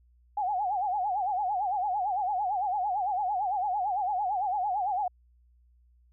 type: tone with vibrato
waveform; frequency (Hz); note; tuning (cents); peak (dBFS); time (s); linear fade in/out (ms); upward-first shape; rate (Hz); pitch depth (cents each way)
sine; 781; G5; -7; -26; 0.37-5.08; 5; sine; 8.9; 150
effects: added 60 Hz sine -59 dBFS peak until 6.12 s